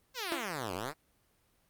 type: exponential two-way sweep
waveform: 5% pulse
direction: down then up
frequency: 548 to 85.7 to 164.5 Hz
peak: -24 dBFS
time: 0.14-0.94 s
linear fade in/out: 50 ms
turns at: 0.74 s
type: tone with exponential decay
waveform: sawtooth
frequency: 337.1 Hz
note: E4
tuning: 39 cents sharp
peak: -26 dBFS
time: 0.32-0.5 s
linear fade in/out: 1 ms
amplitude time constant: 39 ms
effects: pink hiss -71 dBFS RMS until 1.69 s + Opus 32 kbps